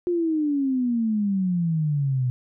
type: exponential sweep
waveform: sine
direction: down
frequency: 357.6 to 123.47 Hz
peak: -20 dBFS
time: 0.07-2.3 s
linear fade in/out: 0 ms
effects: none